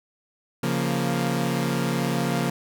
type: chord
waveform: sawtooth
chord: Bb minor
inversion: first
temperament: equal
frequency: 138.59 / 174.61 / 233.1 Hz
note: Db3 / F3 / Bb3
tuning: 0 / 0 / 0 cents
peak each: -23 dBFS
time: 0.63-2.5 s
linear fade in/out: 5 ms
effects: none